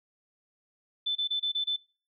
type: tone bursts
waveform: sine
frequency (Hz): 3520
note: A7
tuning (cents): 0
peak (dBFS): -26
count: 6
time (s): 1.06-1.765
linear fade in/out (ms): 10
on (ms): 95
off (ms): 27
effects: noise-tail reverb RT60 0.4 s tail -25 dB re dry